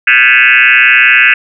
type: tone with frequency modulation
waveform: sine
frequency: 2100 Hz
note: C7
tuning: 6 cents sharp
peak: -3 dBFS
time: 0.07-1.34 s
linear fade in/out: 5 ms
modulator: 125 Hz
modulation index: 5
effects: none